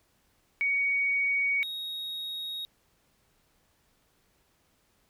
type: tone pair in turn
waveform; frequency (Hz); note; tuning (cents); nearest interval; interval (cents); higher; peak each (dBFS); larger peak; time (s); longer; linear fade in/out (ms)
sine / triangle; 2243 / 3764; C#7 / A#7; +20 / +16; major sixth; 896; second; -24 / -32; first; 0.61-1.63 / 1.63-2.65; neither; 0
effects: pink hiss -69 dBFS RMS until 5.09 s